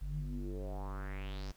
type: tone with low-pass filter sweep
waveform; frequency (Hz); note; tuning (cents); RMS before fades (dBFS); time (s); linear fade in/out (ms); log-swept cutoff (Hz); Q
square; 48.45; G1; -20; -40; 0.01-1.52; 10; 98 to 5800; 4.4
effects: pink hiss -66 dBFS RMS until 1.56 s